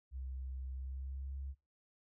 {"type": "tone with pitch glide", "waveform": "sine", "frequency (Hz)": [65.2, 68.05], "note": ["C2", "C#2"], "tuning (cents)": [-5, -31], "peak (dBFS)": -40, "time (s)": [0.11, 1.55], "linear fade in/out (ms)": 50, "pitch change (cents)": 74, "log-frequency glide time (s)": [0.72, 1.36], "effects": ["noise-tail reverb RT60 0.5 s tail -26 dB re dry"]}